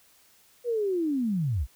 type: linear sweep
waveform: sine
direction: down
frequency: 493.9 to 51.5 Hz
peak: -24 dBFS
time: 0.64-1.67 s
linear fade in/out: 50 ms
effects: white hiss -60 dBFS RMS until 1.75 s